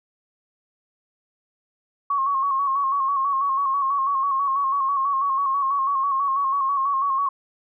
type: tone with vibrato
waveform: sine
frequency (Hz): 1099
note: C#6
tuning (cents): -15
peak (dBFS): -19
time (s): 2.1-7.29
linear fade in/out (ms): 5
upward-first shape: square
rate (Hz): 6.1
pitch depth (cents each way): 43
effects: none

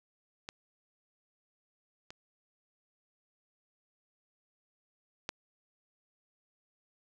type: clicks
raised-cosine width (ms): 0.2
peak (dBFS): -23 / -28 / -17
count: 3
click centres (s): 0.489 / 2.105 / 5.291
effects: none

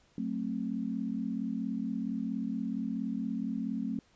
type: chord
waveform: sine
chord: F# diminished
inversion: none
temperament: just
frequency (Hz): 185 / 222 / 266.4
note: F#3 / A3 / C4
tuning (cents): 0 / +16 / +31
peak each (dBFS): -38 / -34 / -36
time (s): 0.18-3.99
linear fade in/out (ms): 2
effects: pink hiss -66 dBFS RMS until 4.15 s + resampled to 16000 Hz

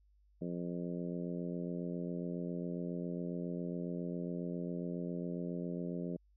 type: harmonic tone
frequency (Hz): 87.31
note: F2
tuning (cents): 0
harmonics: 2 / 3 / 4 / 5 / 6 / 7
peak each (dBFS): -39 / -43 / -45 / -47 / -49 / -50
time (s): 0.41-6.17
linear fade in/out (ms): 10
effects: added 50 Hz sine -65 dBFS peak until 6.36 s

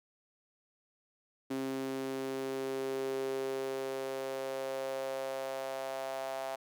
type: tone with high-pass filter sweep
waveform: sawtooth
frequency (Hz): 133.6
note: C3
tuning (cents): +36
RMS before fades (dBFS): -37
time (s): 1.5-6.56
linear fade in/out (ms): 10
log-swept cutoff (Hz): 300 to 690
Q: 4.8
effects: none

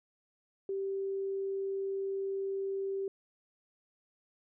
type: tone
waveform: sine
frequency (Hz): 390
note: G4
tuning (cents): -9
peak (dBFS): -32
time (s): 0.69-3.08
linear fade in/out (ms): 2
effects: none

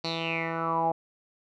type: tone with low-pass filter sweep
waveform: 10% pulse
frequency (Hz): 164.81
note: E3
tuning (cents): 0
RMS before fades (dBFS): -29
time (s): 0.04-0.92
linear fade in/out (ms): 5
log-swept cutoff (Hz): 4500 to 740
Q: 7.8
effects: none

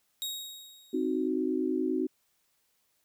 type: tone with exponential decay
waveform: sawtooth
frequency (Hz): 3775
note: A#7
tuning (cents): +21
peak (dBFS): -28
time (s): 0.22-1.28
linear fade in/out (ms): 0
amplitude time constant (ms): 230
type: chord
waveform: sine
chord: C diminished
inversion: none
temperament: equal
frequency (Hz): 261.6 / 311.1 / 370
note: C4 / Eb4 / Gb4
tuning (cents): 0 / 0 / 0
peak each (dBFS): -31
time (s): 0.93-2.07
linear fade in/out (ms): 10
effects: white hiss -73 dBFS RMS until 3.04 s

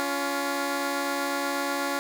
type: tone pair together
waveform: 10% pulse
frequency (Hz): 281 / 349.2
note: C#4 / F4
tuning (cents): +24 / 0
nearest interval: major third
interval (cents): 376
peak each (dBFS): -19 / -24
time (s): 0-1.99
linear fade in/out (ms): 0
effects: none

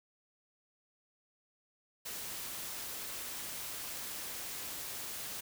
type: noise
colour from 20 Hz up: white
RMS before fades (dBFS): -42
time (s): 2.05-5.41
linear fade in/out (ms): 10
effects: none

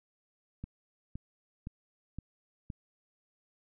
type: click train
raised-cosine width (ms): 5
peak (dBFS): -27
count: 5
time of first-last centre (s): 0.64-2.702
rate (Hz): 1.94
effects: none

